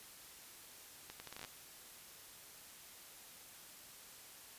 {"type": "accelerating click train", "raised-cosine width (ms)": 0.2, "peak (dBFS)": -30, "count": 10, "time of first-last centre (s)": [1.1, 1.449], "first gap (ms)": 100, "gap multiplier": 0.73, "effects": ["white hiss -56 dBFS RMS until 4.58 s", "resampled to 32000 Hz"]}